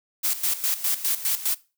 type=noise with tremolo; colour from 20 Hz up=blue; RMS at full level=-23 dBFS; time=0.23-1.55 s; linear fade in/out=20 ms; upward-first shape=square; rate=4.9 Hz; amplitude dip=75%; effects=noise-tail reverb RT60 0.3 s tail -20 dB re dry